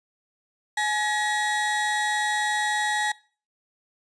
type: tone pair together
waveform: 35% pulse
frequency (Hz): 843 / 1909.5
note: G#5 / A#6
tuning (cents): +26 / +41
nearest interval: octave + major second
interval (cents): 1415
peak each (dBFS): -24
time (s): 0.77-3.12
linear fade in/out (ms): 5
effects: noise-tail reverb RT60 0.4 s tail -22 dB re dry + resampled to 22050 Hz